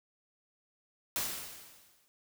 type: noise with exponential decay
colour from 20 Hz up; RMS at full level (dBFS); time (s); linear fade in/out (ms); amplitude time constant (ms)
white; -32; 1.16-2.08; 0; 200
effects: none